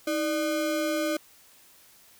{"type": "ring-modulated tone", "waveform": "square", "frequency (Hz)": 455.5, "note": "A#4", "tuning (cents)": -40, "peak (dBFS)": -23, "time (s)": [0.07, 1.17], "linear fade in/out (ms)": 5, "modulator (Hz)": 138, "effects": ["white hiss -56 dBFS RMS until 2.19 s"]}